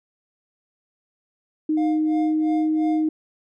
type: tone with pitch glide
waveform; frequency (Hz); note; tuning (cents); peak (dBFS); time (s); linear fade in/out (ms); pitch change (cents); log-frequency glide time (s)
sine; 309.8 to 311.8; D#4 to D#4; -7 to +4; -18; 1.69-3.09; 5; +11; 1.85-2.74
type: tone with tremolo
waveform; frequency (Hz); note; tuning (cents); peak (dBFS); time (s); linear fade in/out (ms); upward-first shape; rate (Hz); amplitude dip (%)
triangle; 707; F5; +21; -25; 1.77-3.09; 5; sine; 2.9; 95
effects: none